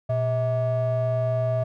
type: ring-modulated tone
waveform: triangle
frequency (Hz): 261.6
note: C4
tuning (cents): 0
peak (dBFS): -16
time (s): 0.09-1.64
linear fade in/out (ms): 10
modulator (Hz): 381
effects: none